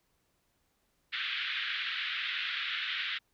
white band-pass noise, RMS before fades -35 dBFS, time 1.12-3.19 s, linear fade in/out 20 ms, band 1400 to 3700 Hz, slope 48 dB/octave, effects pink hiss -75 dBFS RMS until 3.33 s

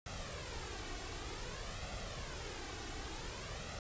pink noise with flanger, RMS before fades -44 dBFS, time 0.06-3.79 s, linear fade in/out 2 ms, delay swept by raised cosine 1.5 to 2.7 ms, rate 0.54 Hz, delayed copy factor +0.55, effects resampled to 16000 Hz

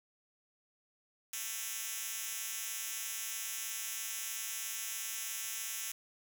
5% pulse tone with high-pass filter, 223.1 Hz, A3, 24 cents sharp, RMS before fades -40 dBFS, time 1.33-5.92 s, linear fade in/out 5 ms, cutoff 5400 Hz, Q 0.55, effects none

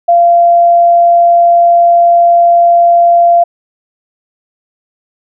sine tone, 689 Hz, F5, 24 cents flat, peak -3 dBFS, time 0.08-3.44 s, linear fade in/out 10 ms, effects none

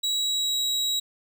35% pulse tone with pitch glide, 3884 to 3857 Hz, B7 to B7, -30 to -42 cents, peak -22 dBFS, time 0.03-1 s, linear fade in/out 10 ms, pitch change -12 cents, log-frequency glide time 0.15-0.56 s, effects none

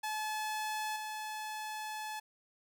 sawtooth tone with level steps, 860 Hz, A5, 40 cents flat, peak -31 / -35 dBFS, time 0.03-2.2 s, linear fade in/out 10 ms, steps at 0.96 s, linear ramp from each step 2 ms, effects none

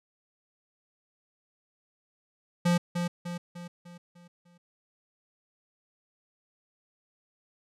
square tone with echo, 174.3 Hz, F3, 3 cents flat, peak -22 dBFS, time 2.65-2.78 s, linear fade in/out 10 ms, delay 300 ms, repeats 6, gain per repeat -6 dB, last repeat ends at 4.58 s, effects low-pass 10000 Hz 12 dB/octave

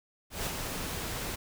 pink noise with ADSR envelope, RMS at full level -32 dBFS, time 0.3-1.36 s, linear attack 150 ms, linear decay 56 ms, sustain -4 dB, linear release 13 ms, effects none

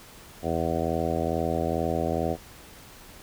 harmonic tone, 82.3 Hz, E2, 2 cents flat, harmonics 1 / 2 / 3 / 4 / 5 / 6 / 7 / 8 / 9, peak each -33 / -33 / -33 / -33 / -33 / -33 / -33 / -33 / -33 dBFS, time 0.42-2.37 s, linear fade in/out 50 ms, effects pink hiss -48 dBFS RMS until 3.22 s

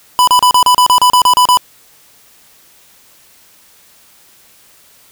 square tone bursts, 994 Hz, B5, 11 cents sharp, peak -6 dBFS, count 12, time 0.19-1.572 s, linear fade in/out 0 ms, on 84 ms, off 34 ms, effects white hiss -46 dBFS RMS until 5.11 s

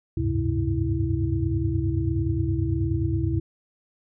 sine tone cluster, 72.7 / 94.2 / 103.6 / 131.3 / 327.7 Hz, D2 / F#2 / G#2 / C3 / E4, -17 / +32 / -4 / +6 / -10 cents, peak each -28 dBFS, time 0.17-3.4 s, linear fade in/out 5 ms, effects none

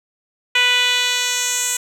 10% pulse tone with band-pass filter sweep, 493.9 Hz, B4, in tune, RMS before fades -18 dBFS, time 0.55-1.77 s, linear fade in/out 5 ms, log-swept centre 2700 to 8000 Hz, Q 1.9, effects none

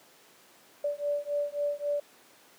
sine beating tone pair, 579 / 582.7 Hz, D5 / D5, -25 / -14 cents, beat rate 3.7 Hz, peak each -31 dBFS, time 0.84-2 s, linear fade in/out 5 ms, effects pink hiss -57 dBFS RMS until 2.58 s + high-pass 300 Hz 12 dB/octave

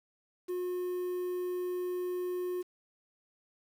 triangle tone with quantisation, 360 Hz, F#4, 47 cents flat, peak -30 dBFS, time 0.48-2.63 s, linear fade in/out 20 ms, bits 9, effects none

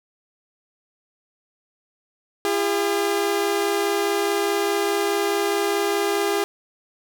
sawtooth tone pair together, 339.8 / 404.6 Hz, F4 / G#4, -47 / -45 cents, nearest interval minor third, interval 302 cents, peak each -22 / -17 dBFS, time 2.45-6.44 s, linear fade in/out 0 ms, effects none

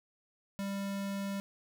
square tone, 197.8 Hz, G3, 16 cents sharp, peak -35 dBFS, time 0.59-1.4 s, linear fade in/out 0 ms, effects 12-bit

